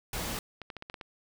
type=noise; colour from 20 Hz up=pink; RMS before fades=-35 dBFS; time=0.13-0.39 s; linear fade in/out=2 ms
type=clicks; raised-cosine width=0.3 ms; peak=-25 dBFS; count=7; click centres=0.617 / 0.702 / 0.767 / 0.824 / 0.899 / 0.942 / 1.012 s
effects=none